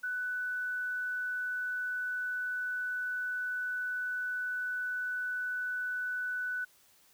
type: tone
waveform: sine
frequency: 1491 Hz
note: F#6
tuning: 13 cents sharp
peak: -32 dBFS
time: 0.03-6.65 s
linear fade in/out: 10 ms
effects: white hiss -64 dBFS RMS until 7.13 s